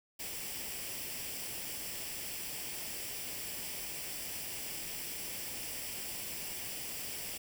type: noise with comb filter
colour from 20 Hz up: white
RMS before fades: -41 dBFS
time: 0.19-7.38 s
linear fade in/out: 10 ms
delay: 0.38 ms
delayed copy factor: +0.55
effects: none

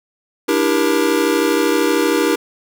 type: chord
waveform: square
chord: E half-diminished seventh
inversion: third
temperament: just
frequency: 296.7 / 329.6 / 395.6 / 474.7 Hz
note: D4 / E4 / G4 / Bb4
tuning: +18 / 0 / +16 / +31 cents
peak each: -20 dBFS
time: 0.48-2.36 s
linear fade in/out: 10 ms
effects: none

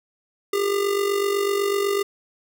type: tone with amplitude modulation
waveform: square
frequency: 401.5 Hz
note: G4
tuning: 41 cents sharp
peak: -18 dBFS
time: 0.53-2.03 s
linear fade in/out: 5 ms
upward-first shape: sine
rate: 48 Hz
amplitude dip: 60%
effects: none

